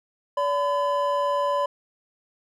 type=tone pair together; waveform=triangle; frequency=573.1 / 1010 Hz; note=D5 / B5; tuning=-42 / +39 cents; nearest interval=minor seventh; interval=981 cents; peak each=-22 dBFS; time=0.37-1.66 s; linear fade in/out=5 ms; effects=none